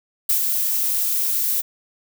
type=noise with ADSR envelope; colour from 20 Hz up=violet; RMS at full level=-17 dBFS; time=0.29-1.62 s; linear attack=6 ms; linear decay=95 ms; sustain=-4 dB; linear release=20 ms; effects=none